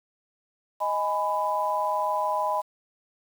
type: chord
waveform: sine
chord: G# minor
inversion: second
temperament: just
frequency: 623 / 830.6 / 996.7 Hz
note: D#5 / G#5 / B5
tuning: +2 / 0 / +16 cents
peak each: -29 / -29 / -26 dBFS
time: 0.8-2.62 s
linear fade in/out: 20 ms
effects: 8-bit